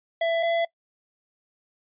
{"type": "tone pair in turn", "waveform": "square", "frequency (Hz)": [666, 672.6], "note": ["E5", "E5"], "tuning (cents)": [18, 35], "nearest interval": "unison", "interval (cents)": 17, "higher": "second", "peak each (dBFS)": -22, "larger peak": "neither", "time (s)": [[0.21, 0.43], [0.43, 0.65]], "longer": "neither", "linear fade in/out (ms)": 5, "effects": ["noise-tail reverb RT60 0.1 s tail -21 dB re dry", "resampled to 8000 Hz"]}